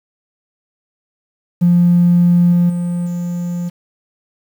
triangle tone with level steps, 174.61 Hz, F3, in tune, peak -4 / -6 / -14 / -16 dBFS, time 1.61-3.7 s, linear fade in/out 20 ms, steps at 2.52 / 2.69 / 3.06 s, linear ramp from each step 10 ms, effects tanh soft clip ceiling -5 dBFS + 7-bit

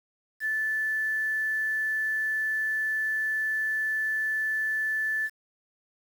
sine tone with quantisation, 1749 Hz, A6, 11 cents flat, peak -25 dBFS, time 0.4-5.3 s, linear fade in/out 50 ms, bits 8, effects none

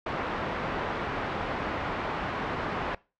white low-pass noise, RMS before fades -32 dBFS, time 0.06-2.95 s, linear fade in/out 5 ms, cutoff 1300 Hz, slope 12 dB/octave, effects noise-tail reverb RT60 0.3 s tail -22 dB re dry + low-pass 4000 Hz 12 dB/octave

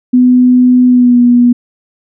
sine tone with pitch glide, 250 to 242.7 Hz, B3 to B3, +21 to -30 cents, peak -3 dBFS, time 0.13-1.53 s, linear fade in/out 10 ms, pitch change -51 cents, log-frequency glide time 0.87-1.19 s, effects none

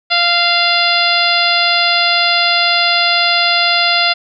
harmonic tone, 694 Hz, F5, 11 cents flat, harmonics 1 / 2 / 3 / 4 / 5 / 6 / 7, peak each -18 / -18 / -18 / -18 / -18 / -18 / -18 dBFS, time 0.1-4.14 s, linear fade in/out 20 ms, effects none

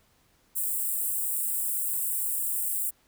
white high-pass noise, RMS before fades -29 dBFS, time 0.55-2.91 s, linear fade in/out 20 ms, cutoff 7700 Hz, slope 96 dB/octave, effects pink hiss -65 dBFS RMS until 3.07 s

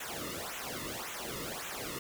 pink noise with flanger, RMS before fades -40 dBFS, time 0-1.99 s, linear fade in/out 5 ms, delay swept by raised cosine 0.2 to 1.3 ms, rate 1.8 Hz, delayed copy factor -0.9, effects none

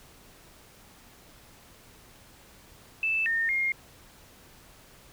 sine tone with pitch steps, 2638 / 1826 / 2130 Hz, E7 / A#6 / C7, +1 / -36 / +30 cents, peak -24 dBFS, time 3.03-3.72 s, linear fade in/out 2 ms, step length 230 ms, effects pink hiss -54 dBFS RMS until 5.12 s

